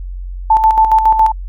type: tone with tremolo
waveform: sine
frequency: 880 Hz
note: A5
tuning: in tune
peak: -5 dBFS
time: 0.5-1.32 s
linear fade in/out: 5 ms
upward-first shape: square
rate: 7.2 Hz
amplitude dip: 55%
effects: added 45 Hz sine -22 dBFS peak until 1.48 s